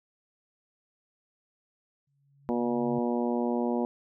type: tone with exponential growth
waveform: sine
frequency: 140 Hz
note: C#3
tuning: 18 cents sharp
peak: -33 dBFS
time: 2.07-2.99 s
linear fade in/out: 5 ms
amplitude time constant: 200 ms
type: harmonic tone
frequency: 120 Hz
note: B2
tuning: 49 cents flat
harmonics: 2 / 3 / 4 / 5 / 6 / 7 / 8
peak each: -28 / -32 / -34 / -36 / -38 / -39 / -40 dBFS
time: 2.49-3.85 s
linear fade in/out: 0 ms
effects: none